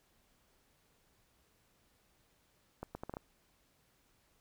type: accelerating click train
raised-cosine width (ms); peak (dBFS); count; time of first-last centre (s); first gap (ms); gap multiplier
1; -27; 6; 2.83-3.169; 120; 0.71
effects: pink hiss -72 dBFS RMS until 4.4 s